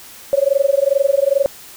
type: tone with amplitude modulation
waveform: sine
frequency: 554.4 Hz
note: C#5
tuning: in tune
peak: -8 dBFS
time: 0.33-1.46 s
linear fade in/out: 0 ms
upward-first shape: sine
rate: 22.4 Hz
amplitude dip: 100%
effects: white hiss -39 dBFS RMS until 1.76 s